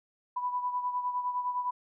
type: beating tone pair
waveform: sine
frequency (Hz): 988 / 997.8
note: B5 / B5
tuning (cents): 0 / +17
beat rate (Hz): 9.8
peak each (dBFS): -30 / -37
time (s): 0.36-1.71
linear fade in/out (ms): 10
effects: none